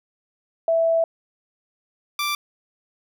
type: tone pair in turn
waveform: sine / 15% pulse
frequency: 659.3 / 1174.7 Hz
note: E5 / D6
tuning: 0 / 0 cents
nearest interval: minor seventh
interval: 1000 cents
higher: second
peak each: -16 dBFS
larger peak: neither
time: 0.68-1.04 / 2.19-2.35 s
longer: first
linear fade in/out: 2 ms
effects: none